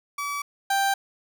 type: tone pair in turn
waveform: 30% pulse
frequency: 1146 / 787.5 Hz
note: D6 / G5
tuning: -43 / +8 cents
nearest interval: tritone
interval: 649 cents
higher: first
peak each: -25 / -18 dBFS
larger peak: second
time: 0.18-0.42 / 0.7-0.94 s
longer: neither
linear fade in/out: 5 ms
effects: none